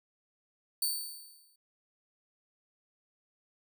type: tone with exponential decay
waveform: 10% pulse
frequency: 4537 Hz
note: C#8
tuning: 39 cents sharp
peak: -20 dBFS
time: 0.82-1.56 s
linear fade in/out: 5 ms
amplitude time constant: 160 ms
effects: none